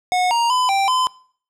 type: tone with pitch steps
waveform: square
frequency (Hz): 729 / 936 / 1007 / 784 / 1020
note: F#5 / A#5 / B5 / G5 / C6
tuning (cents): -26 / +7 / +33 / 0 / -44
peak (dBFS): -16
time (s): 0.12-1.07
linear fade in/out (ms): 0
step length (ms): 190
effects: noise-tail reverb RT60 0.5 s tail -22 dB re dry + low-pass 8000 Hz 12 dB/octave